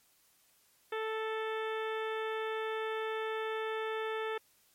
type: harmonic tone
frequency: 440 Hz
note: A4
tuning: in tune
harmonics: 1 / 2 / 3 / 4 / 5 / 6 / 7 / 8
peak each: -35 / -42 / -42 / -43 / -48 / -50 / -53 / -51 dBFS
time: 0.92-4.38 s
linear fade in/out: 5 ms
effects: white hiss -68 dBFS RMS until 4.74 s + MP3 64 kbps